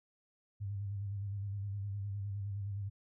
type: tone with vibrato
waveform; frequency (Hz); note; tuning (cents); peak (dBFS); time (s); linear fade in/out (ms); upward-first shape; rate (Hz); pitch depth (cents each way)
sine; 100.2; G2; +38; -36; 0.6-2.9; 20; square; 9.7; 40
effects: none